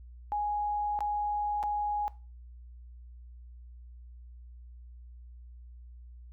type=tone with dropouts; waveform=sine; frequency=830.6 Hz; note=G#5; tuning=in tune; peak=-28 dBFS; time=0.32-2.08 s; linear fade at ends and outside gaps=0 ms; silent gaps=0.99-1.006 / 1.629-1.636 s; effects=noise-tail reverb RT60 0.3 s tail -18 dB re dry + added 60 Hz sine -46 dBFS peak until 6.32 s